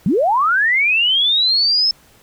sine linear sweep, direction up, 148.5 to 5274 Hz, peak -12 dBFS, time 0.06-1.91 s, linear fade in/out 2 ms, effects pink hiss -50 dBFS RMS until 2.22 s

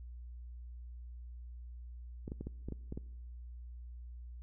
clicks, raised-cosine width 3 ms, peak -28 dBFS, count 8, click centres 2.279 / 2.319 / 2.41 / 2.47 / 2.686 / 2.723 / 2.924 / 2.975 s, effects noise-tail reverb RT60 1.0 s tail -22 dB re dry + added 60 Hz sine -45 dBFS peak until 4.42 s

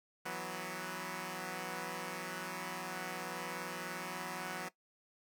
5% pulse chord, E suspended second, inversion none, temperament equal, 164.81 / 185 / 246.9 Hz, E3 / F#3 / B3, 0 / 0 / 0 cents, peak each -34 / -31 / -35 dBFS, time 0.25-4.69 s, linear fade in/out 10 ms, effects noise-tail reverb RT60 0.1 s tail -17 dB re dry

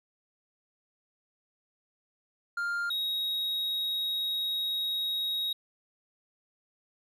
triangle tone pair in turn, 1400 / 3786 Hz, F6 / A#7, +4 / +26 cents, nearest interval octave + perfect fourth, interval 1722 cents, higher second, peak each -27 dBFS, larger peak neither, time 2.57-2.9 / 2.9-5.53 s, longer second, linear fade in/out 5 ms, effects none

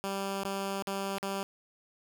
10% pulse tone with dropouts, 196 Hz, G3, in tune, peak -24 dBFS, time 0.04-1.43 s, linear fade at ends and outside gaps 0 ms, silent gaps 0.434-0.449 / 0.824-0.872 / 1.183-1.229 s, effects none

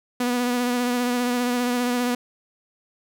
sawtooth tone with vibrato, 245.2 Hz, B3, 12 cents flat, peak -17 dBFS, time 0.2-2.15 s, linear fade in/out 5 ms, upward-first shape sine, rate 15 Hz, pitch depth 24 cents each way, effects none

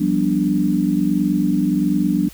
sine chord, G dominant seventh, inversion third, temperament equal with one note detuned, 174.61 / 196 / 244.4 / 293.7 Hz, F3 / G3 / B3 / D4, 0 / 0 / -18 / 0 cents, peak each -22 / -20 / -22 / -19 dBFS, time 0-2.29 s, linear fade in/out 10 ms, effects added 50 Hz sine -43 dBFS peak until 2.33 s + white hiss -44 dBFS RMS until 2.33 s

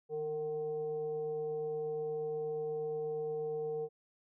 sine tone with frequency modulation, 457.2 Hz, A#4, 34 cents flat, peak -34 dBFS, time 0.09-3.89 s, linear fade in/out 50 ms, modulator 302 Hz, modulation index 0.38, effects none

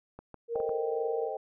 clicks, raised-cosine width 1 ms, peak -30 dBFS, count 5, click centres 0.19 / 0.343 / 0.558 / 0.602 / 0.693 s
sine tone with pitch glide, 466.2 to 463.2 Hz, A#4 to A#4, 0 to -11 cents, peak -30 dBFS, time 0.48-1.3 s, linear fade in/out 50 ms, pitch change -11 cents, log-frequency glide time 0.65-0.82 s
sine chord, A half-diminished seventh, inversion none, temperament equal, 440 / 523.3 / 622.3 / 784 Hz, A4 / C5 / Eb5 / G5, 0 / 0 / 0 / 0 cents, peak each -38 dBFS, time 0.55-1.37 s, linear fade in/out 5 ms
effects none

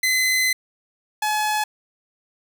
sawtooth tone pair in turn, 2037 / 850.8 Hz, C7 / G#5, -47 / +42 cents, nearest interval octave + minor third, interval 1511 cents, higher first, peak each -14 / -16 dBFS, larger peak first, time 0.03-0.53 / 1.22-1.64 s, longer first, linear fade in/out 5 ms, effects none

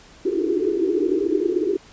pink band-pass noise, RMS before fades -21 dBFS, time 0.25-1.77 s, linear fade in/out 5 ms, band 310 to 420 Hz, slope 96 dB/octave, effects pink hiss -48 dBFS RMS until 1.92 s + resampled to 16000 Hz

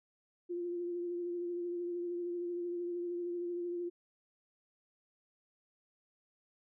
sine tone with vibrato, 349.2 Hz, F4, in tune, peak -35 dBFS, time 0.49-3.9 s, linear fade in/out 20 ms, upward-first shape triangle, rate 13 Hz, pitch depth 28 cents each way, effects none

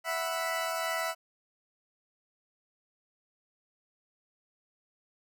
20% pulse chord, E suspended second, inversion none, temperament equal, 659.3 / 740 / 987.8 Hz, E5 / F#5 / B5, 0 / 0 / 0 cents, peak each -27 / -33 / -33 dBFS, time 0.04-1.15 s, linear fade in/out 50 ms, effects none

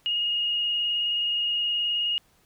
sine tone with vibrato, 2864 Hz, F7, 43 cents sharp, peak -23 dBFS, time 0.06-2.18 s, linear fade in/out 0 ms, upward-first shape triangle, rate 19 Hz, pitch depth 18 cents each way, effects pink hiss -63 dBFS RMS until 2.45 s

